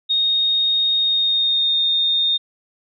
sine tone with pitch glide, 3716 to 3667 Hz, A#7 to A#7, -6 to -29 cents, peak -15 dBFS, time 0.09-2.38 s, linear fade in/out 20 ms, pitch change -23 cents, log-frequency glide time 0.96-1.81 s, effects none

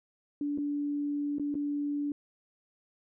sine tone with dropouts, 289.7 Hz, D4, 24 cents flat, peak -29 dBFS, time 0.41-2.12 s, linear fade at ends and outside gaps 2 ms, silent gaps 0.577-0.584 / 1.384-1.396 / 1.543-1.552 s, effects none

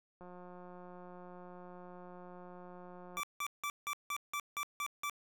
click train, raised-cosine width 1 ms, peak -39 dBFS, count 536, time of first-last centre 0.21-3.199 s, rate 179 Hz
25% pulse tone bursts, 1165 Hz, D6, 14 cents flat, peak -32 dBFS, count 9, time 3.17-5.097 s, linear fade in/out 0 ms, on 63 ms, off 170 ms
effects none

